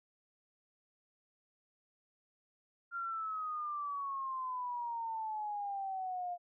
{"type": "exponential sweep", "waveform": "sine", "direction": "down", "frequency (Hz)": [1396.9, 700], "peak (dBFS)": -36, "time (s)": [2.91, 6.38], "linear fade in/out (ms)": 50, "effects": []}